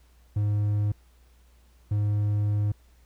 triangle tone pair in turn, 103.83 / 103.83 Hz, G#2 / G#2, 0 / 0 cents, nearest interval unison, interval 0 cents, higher neither, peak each -20 dBFS, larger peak neither, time 0.36-0.92 / 1.91-2.72 s, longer second, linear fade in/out 5 ms, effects added 60 Hz sine -55 dBFS peak until 3.05 s + pink hiss -65 dBFS RMS until 3.05 s

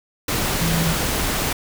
sine tone in noise, 164.9 Hz, E3, 1 cent sharp, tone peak -20 dBFS, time 0.61-0.93 s, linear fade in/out 5 ms, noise pink, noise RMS -22 dBFS, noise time 0.28-1.53 s, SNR -1 dB, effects none

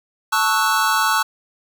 square chord, F# minor seventh, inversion first, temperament equal with one note detuned, 880 / 1108.7 / 1307.9 / 1480 Hz, A5 / C#6 / E6 / F#6, 0 / 0 / -14 / 0 cents, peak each -22 dBFS, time 0.32-1.23 s, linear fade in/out 10 ms, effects none

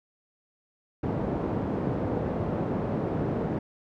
pink band-pass noise, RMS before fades -29 dBFS, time 1.03-3.59 s, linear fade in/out 5 ms, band 120 to 590 Hz, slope 12 dB/octave, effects none

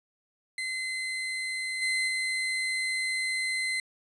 35% pulse tone with level steps, 2055 Hz, C7, 32 cents flat, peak -29 / -24 / -26 dBFS, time 0.58-3.8 s, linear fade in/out 2 ms, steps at 1.81 / 2.07 s, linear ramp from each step 20 ms, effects resampled to 24000 Hz

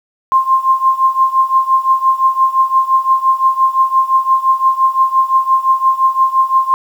sine tone with tremolo, 1056 Hz, C6, 16 cents sharp, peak -5 dBFS, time 0.32-6.74 s, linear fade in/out 0 ms, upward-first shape triangle, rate 5.8 Hz, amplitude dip 90%, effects 7-bit

